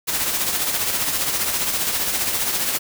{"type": "noise with tremolo", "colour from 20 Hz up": "white", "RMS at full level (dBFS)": -20, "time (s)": [0.07, 2.79], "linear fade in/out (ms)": 20, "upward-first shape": "triangle", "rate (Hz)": 15, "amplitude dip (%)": 50, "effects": []}